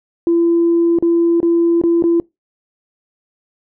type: tone with dropouts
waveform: sine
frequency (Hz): 338.4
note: E4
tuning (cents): +45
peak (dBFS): -9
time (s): 0.27-2.2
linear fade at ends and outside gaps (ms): 1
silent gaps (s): 0.987-1.025 / 1.403-1.429 / 1.815-1.837 / 2.024-2.039
effects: noise-tail reverb RT60 0.2 s tail -25 dB re dry + tanh soft clip ceiling -6 dBFS